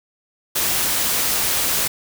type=noise; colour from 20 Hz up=white; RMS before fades=-20 dBFS; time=0.55-1.88 s; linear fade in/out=10 ms; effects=none